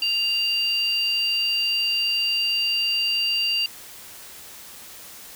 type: tone pair together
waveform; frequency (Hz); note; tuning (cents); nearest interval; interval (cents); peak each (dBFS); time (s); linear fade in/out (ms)
sine; 2794 / 4683; F7 / D8; 0 / -6; major sixth; 894; -22 / -24; 0.02-3.66; 2
effects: white hiss -42 dBFS RMS until 5.35 s